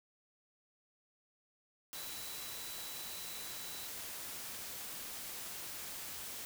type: tone in noise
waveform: sine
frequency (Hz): 3951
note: B7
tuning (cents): 0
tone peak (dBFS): -51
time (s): 1.95-3.87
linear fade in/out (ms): 0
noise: white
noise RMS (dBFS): -45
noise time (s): 1.93-6.45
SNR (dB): -9
effects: none